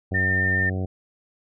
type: harmonic tone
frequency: 93.6 Hz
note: F#2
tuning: 20 cents sharp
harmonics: 1 / 2 / 3 / 4 / 5 / 6 / 7 / 8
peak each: -25 / -31 / -35 / -37 / -39 / -41 / -42 / -43 dBFS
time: 0.11-0.86 s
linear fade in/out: 10 ms
type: tone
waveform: sine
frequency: 1807 Hz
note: A6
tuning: 46 cents sharp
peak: -20 dBFS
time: 0.14-0.7 s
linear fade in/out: 10 ms
effects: none